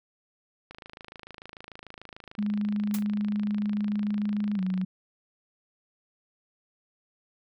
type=click train; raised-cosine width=0.3 ms; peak=-27 dBFS; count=111; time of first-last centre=0.71-4.814 s; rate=26.8 Hz
type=tone with pitch glide; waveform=sine; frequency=207.7 to 186.11 Hz; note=G#3 to F#3; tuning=0 to +10 cents; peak=-25 dBFS; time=2.38-4.85 s; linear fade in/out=10 ms; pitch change=-190 cents; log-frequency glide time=4.55-4.61 s
type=noise with exponential decay; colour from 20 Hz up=white; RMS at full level=-32 dBFS; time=2.94-3.05 s; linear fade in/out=1 ms; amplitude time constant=22 ms
effects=none